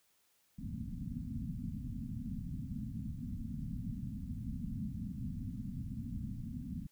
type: low-pass noise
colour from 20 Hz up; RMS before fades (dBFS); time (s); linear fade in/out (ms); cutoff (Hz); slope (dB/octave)
white; -41; 0.58-6.87; 10; 260; 96
effects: white hiss -73 dBFS RMS until 6.91 s